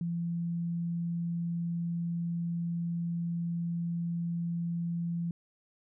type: tone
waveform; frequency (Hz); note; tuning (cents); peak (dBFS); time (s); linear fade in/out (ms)
sine; 170.1; F3; -45; -30; 0.01-5.31; 2
effects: none